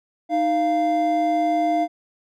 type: tone pair together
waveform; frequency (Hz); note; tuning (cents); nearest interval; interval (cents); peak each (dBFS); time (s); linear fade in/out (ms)
triangle; 310.4 / 693; D#4 / F5; -4 / -14; octave + major second; 1390; -21 / -17; 0.29-1.88; 50
effects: none